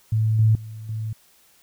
sine tone with level steps, 109.8 Hz, A2, 3 cents flat, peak -17 / -13 / -33 / -25 dBFS, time 0.12-1.13 s, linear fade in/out 5 ms, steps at 0.39 / 0.55 / 0.89 s, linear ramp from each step 2 ms, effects white hiss -57 dBFS RMS until 1.62 s

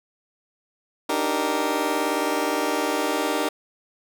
20% pulse chord, Eb major seventh, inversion third, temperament just, 291.7 / 311.1 / 388.9 / 466.7 Hz, D4 / Eb4 / G4 / Bb4, -12 / 0 / -14 / +2 cents, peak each -23 dBFS, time 1.09-3.49 s, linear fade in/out 5 ms, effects none

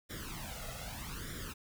pink noise with flanger, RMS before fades -43 dBFS, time 0.09-1.54 s, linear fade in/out 20 ms, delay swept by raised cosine 0.55 to 1.55 ms, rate 0.81 Hz, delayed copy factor +0.8, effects none

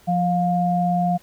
sine tone pair together, 176.5 / 707.2 Hz, F3 / F5, +19 / +22 cents, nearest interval 2 octaves, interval 2403 cents, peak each -20 dBFS, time 0.07-1.18 s, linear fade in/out 20 ms, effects pink hiss -53 dBFS RMS until 1.22 s

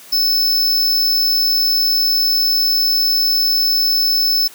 square tone, 5260 Hz, E8, 5 cents flat, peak -13 dBFS, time 0.12-4.48 s, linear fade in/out 10 ms, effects white hiss -40 dBFS RMS until 4.54 s + high-pass 150 Hz 12 dB/octave

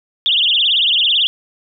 sine tone with vibrato, 3200 Hz, G7, 35 cents sharp, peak -11 dBFS, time 0.26-1.27 s, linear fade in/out 0 ms, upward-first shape triangle, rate 18 Hz, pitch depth 270 cents each way, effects none

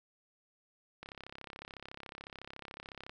click train, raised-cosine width 0.3 ms, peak -29 dBFS, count 71, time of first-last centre 1.03-3.095 s, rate 33.9 Hz, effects none

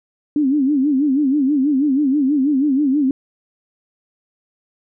sine tone with vibrato, 280 Hz, C#4, 18 cents sharp, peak -13 dBFS, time 0.36-3.11 s, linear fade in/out 2 ms, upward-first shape sine, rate 6.2 Hz, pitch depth 140 cents each way, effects none

